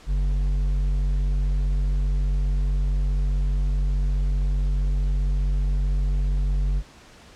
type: tone with hard clipping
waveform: triangle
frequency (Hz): 47.62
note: G1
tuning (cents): -49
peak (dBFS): -21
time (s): 0.06-6.83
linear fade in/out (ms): 50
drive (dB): 10
effects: pink hiss -49 dBFS RMS until 7.35 s + low-pass 7000 Hz 12 dB/octave